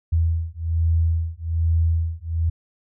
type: beating tone pair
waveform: sine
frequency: 81.8 / 83 Hz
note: E2 / E2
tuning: -13 / +12 cents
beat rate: 1.2 Hz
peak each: -21 dBFS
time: 0.12-2.5 s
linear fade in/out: 10 ms
effects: none